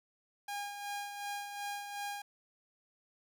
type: tone with tremolo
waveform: sawtooth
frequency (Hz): 813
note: G#5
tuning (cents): -37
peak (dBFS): -33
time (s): 0.48-2.22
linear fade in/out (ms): 5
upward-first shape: sine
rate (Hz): 2.7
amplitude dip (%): 50
effects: 11-bit